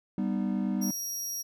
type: chord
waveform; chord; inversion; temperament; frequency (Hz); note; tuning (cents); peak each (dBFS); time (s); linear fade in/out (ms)
triangle; G augmented; none; just; 196 / 245 / 306.2; G3 / B3 / D#4; 0 / -14 / -28; -27 / -30 / -33; 0.18-0.91; 2
type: tone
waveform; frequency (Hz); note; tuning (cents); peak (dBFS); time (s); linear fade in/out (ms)
sawtooth; 5670; F8; +25; -30; 0.81-1.43; 20
effects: none